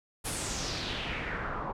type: noise with low-pass filter sweep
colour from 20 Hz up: pink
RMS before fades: -35 dBFS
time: 0.24-1.73 s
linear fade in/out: 20 ms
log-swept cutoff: 11000 to 950 Hz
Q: 3.1
effects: none